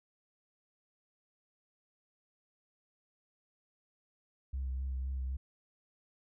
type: tone with vibrato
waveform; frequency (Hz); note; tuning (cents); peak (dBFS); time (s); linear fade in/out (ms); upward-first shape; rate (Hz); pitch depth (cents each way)
sine; 65.7; C2; +8; -32; 4.53-5.37; 10; sine; 3.9; 29
effects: tanh soft clip ceiling -31 dBFS